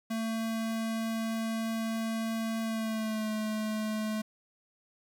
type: tone with pitch glide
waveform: square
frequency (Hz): 224.6 to 215.9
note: A3 to A3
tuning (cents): +36 to -33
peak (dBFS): -31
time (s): 0.1-4.22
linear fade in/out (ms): 10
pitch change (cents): -69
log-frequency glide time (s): 2.63-3.3
effects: 10-bit